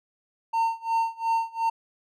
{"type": "tone with tremolo", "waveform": "triangle", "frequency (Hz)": 910, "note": "A#5", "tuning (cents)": -42, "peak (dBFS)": -18, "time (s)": [0.53, 1.7], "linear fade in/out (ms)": 10, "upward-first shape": "sine", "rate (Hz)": 2.8, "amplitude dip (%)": 95, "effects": []}